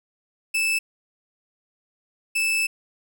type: tone pair in turn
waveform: 40% pulse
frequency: 2629 / 2629 Hz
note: E7 / E7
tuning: -5 / -5 cents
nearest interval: unison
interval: 0 cents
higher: neither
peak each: -19 dBFS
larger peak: neither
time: 0.54-0.79 / 2.35-2.67 s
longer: second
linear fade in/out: 10 ms
effects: none